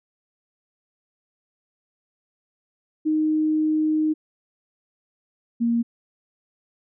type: tone pair in turn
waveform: sine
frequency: 310 / 233.9 Hz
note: D#4 / A#3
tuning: -6 / +6 cents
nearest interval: perfect fourth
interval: 488 cents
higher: first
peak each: -18 dBFS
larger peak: neither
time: 3.05-4.14 / 5.6-5.83 s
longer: first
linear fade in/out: 20 ms
effects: none